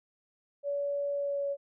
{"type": "tone with pitch glide", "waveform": "sine", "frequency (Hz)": [569, 562.8], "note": ["C#5", "C#5"], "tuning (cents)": [45, 26], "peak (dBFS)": -29, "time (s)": [0.63, 1.57], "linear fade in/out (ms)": 50, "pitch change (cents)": -19, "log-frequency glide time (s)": [1.12, 1.46], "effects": []}